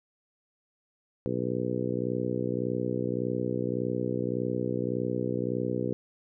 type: harmonic tone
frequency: 61.74 Hz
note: B1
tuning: in tune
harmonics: 2 / 3 / 4 / 5 / 6 / 7 / 8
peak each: -35 / -35 / -35 / -35 / -35 / -35 / -35 dBFS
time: 1.26-5.93 s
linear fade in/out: 0 ms
effects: none